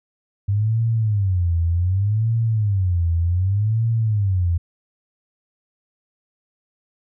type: tone with vibrato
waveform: sine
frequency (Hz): 98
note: G2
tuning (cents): 0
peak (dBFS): -16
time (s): 0.48-4.58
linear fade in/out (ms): 10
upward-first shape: sine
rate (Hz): 0.66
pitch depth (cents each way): 270
effects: none